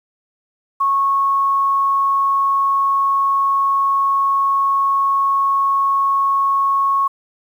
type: tone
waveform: sine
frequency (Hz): 1100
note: C#6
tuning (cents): -14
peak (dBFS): -13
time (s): 0.8-7.08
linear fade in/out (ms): 10
effects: 8-bit